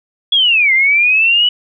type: linear two-way sweep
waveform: sine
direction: down then up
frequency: 3402 to 2057 to 2971 Hz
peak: -8 dBFS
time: 0.32-1.49 s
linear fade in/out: 5 ms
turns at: 0.73 s
effects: none